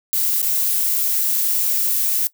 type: noise with dropouts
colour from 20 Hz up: violet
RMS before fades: -19 dBFS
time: 0.13-2.27 s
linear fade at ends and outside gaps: 0 ms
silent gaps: 0.417-0.428 s
effects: noise-tail reverb RT60 0.1 s tail -18 dB re dry